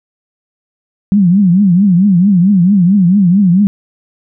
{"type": "tone with vibrato", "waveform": "sine", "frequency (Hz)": 188.1, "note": "F#3", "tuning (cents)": 29, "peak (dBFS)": -5, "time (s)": [1.12, 3.67], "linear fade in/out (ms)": 0, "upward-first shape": "triangle", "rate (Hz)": 4.5, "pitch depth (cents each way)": 210, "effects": []}